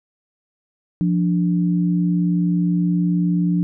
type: tone pair together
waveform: sine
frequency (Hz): 174.64 / 293.7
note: F3 / D4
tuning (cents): 0 / 0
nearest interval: major sixth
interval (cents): 900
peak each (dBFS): -16 / -23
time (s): 1.01-3.63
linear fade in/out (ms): 0
effects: none